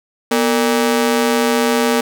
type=ring-modulated tone; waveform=sawtooth; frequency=350 Hz; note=F4; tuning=4 cents sharp; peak=-6 dBFS; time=0.31-2.01 s; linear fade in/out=5 ms; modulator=107 Hz; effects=none